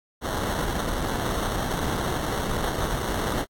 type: noise with sample-and-hold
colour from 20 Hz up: pink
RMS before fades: -27 dBFS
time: 0.21-3.46 s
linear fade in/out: 50 ms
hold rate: 2450 Hz
effects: AAC 64 kbps